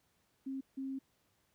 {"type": "tone bursts at uneven times", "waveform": "sine", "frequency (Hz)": 268, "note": "C4", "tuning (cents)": 42, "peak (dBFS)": -37, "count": 2, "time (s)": [[0.46, 0.61], [0.77, 0.99]], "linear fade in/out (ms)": 10, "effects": ["pink hiss -75 dBFS RMS until 1.54 s", "high-pass 60 Hz 12 dB/octave"]}